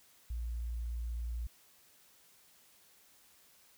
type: tone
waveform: sine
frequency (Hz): 58.27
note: A#1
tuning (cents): 0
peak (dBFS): -35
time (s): 0.3-1.47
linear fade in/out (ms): 5
effects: white hiss -64 dBFS RMS until 3.77 s